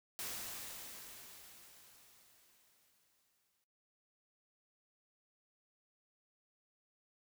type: noise with exponential decay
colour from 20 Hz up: white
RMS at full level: -42 dBFS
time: 0.19-3.64 s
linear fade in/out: 0 ms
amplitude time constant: 750 ms
effects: noise-tail reverb RT60 0.2 s tail -17 dB re dry